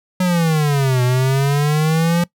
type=exponential two-way sweep; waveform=square; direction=down then up; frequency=185.5 to 123.47 to 174.5 Hz; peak=-14 dBFS; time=0.2-2.24 s; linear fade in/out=5 ms; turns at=1.03 s; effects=noise-tail reverb RT60 0.1 s tail -21 dB re dry